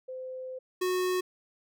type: tone pair in turn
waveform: sine / square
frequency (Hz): 515 / 366.4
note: C5 / F#4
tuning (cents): -28 / -17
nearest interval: tritone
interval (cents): 589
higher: first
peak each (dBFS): -36 / -27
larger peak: second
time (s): 0.08-0.59 / 0.81-1.21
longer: first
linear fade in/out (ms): 10
effects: none